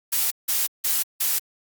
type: noise bursts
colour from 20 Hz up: blue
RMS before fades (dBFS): -22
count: 4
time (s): 0.12-1.39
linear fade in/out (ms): 10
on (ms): 190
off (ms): 170
effects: Opus 48 kbps